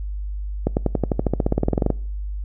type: accelerating click train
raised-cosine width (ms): 2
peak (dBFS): -5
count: 20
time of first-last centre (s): 0.67-1.903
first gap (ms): 99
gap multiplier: 0.95
effects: noise-tail reverb RT60 0.5 s tail -24 dB re dry + added 50 Hz sine -25 dBFS peak until 2.44 s